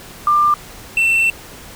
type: tone pair in turn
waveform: sine / triangle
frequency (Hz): 1192 / 2688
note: D6 / E7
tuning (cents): +25 / +33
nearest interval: octave + major second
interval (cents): 1408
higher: second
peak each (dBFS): -10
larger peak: neither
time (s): 0.27-0.54 / 0.97-1.3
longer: second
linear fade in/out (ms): 2
effects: pink hiss -37 dBFS RMS until 1.75 s